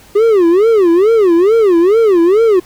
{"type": "tone with vibrato", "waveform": "triangle", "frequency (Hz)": 392, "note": "G4", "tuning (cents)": 0, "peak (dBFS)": -4, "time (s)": [0.15, 2.6], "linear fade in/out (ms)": 10, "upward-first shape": "sine", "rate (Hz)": 2.3, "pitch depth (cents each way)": 280, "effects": ["pink hiss -42 dBFS RMS until 2.65 s"]}